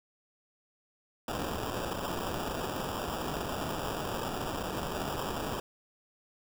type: noise with sample-and-hold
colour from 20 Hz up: blue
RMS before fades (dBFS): -35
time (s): 1.28-5.6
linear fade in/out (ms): 2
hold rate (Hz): 2100
effects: none